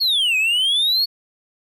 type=exponential two-way sweep; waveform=triangle; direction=down then up; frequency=4444 to 2489 to 4444 Hz; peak=-14 dBFS; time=0-1.06 s; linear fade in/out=20 ms; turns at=0.37 s; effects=none